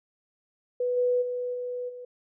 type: tone with level steps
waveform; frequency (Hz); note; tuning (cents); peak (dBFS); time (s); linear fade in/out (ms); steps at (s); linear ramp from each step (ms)
sine; 493.9; B4; 0; -24 / -21 / -28 / -30 / -38; 0.8-2.05; 5; 0.96 / 1.21 / 1.53 / 1.88; 20
effects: none